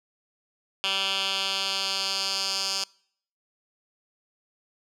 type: tone with band-pass filter sweep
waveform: 10% pulse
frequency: 193.9 Hz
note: G3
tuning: 19 cents flat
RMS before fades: -28 dBFS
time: 0.84-2.84 s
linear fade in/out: 0 ms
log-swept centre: 3300 to 5200 Hz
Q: 2.8
effects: noise-tail reverb RT60 0.6 s tail -25 dB re dry